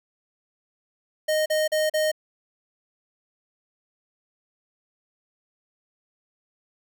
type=tone bursts; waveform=square; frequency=619 Hz; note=D#5; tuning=9 cents flat; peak=-21 dBFS; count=4; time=1.28-2.117 s; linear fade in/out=10 ms; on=180 ms; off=39 ms; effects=none